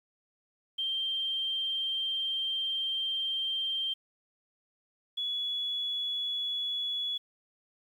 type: tone pair in turn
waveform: sine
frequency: 3159 / 3391 Hz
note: G7 / G#7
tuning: +13 / +35 cents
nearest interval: minor second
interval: 122 cents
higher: second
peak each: -29 / -30 dBFS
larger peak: first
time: 0.78-3.94 / 5.17-7.18 s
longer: first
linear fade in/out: 10 ms
effects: 10-bit